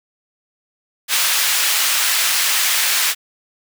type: high-pass noise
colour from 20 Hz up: pink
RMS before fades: -17 dBFS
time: 1.08-3.15 s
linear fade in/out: 50 ms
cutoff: 1800 Hz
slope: 12 dB/octave
effects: none